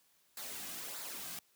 white noise with flanger, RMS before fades -44 dBFS, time 0.37-1.39 s, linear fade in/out 2 ms, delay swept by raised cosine 0.33 to 2.23 ms, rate 1.6 Hz, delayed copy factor -0.55, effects white hiss -71 dBFS RMS until 1.55 s + high-pass 80 Hz 12 dB/octave

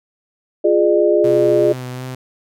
sine chord, D diminished, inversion first, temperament equal with one note detuned, 349.2 / 415.3 / 602.4 Hz, F4 / Ab4 / D5, 0 / 0 / +44 cents, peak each -15 dBFS, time 0.64-1.73 s, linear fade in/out 10 ms
sawtooth tone with vibrato, 127.3 Hz, C3, 47 cents flat, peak -22 dBFS, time 1.24-2.15 s, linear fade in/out 5 ms, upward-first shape sine, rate 2.7 Hz, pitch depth 22 cents each way
effects none

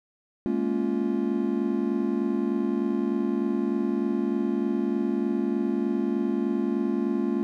triangle chord, Bb minor seventh, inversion third, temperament just, 209.8 / 233.1 / 279.7 / 349.6 Hz, Ab3 / Bb3 / Db4 / F4, +18 / 0 / +16 / +2 cents, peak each -27 dBFS, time 0.46-7.43 s, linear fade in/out 0 ms, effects none

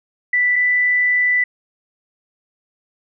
sine tone pair in turn, 1975.5 / 1983.2 Hz, B6 / B6, 0 / +7 cents, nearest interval unison, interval 7 cents, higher second, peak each -13 dBFS, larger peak neither, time 0.33-0.56 / 0.56-1.44 s, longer second, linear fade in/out 5 ms, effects none

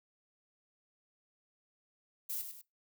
violet noise with echo, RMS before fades -38 dBFS, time 2.29-2.42 s, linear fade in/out 10 ms, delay 99 ms, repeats 2, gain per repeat -7 dB, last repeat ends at 2.618 s, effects noise-tail reverb RT60 0.2 s tail -21 dB re dry

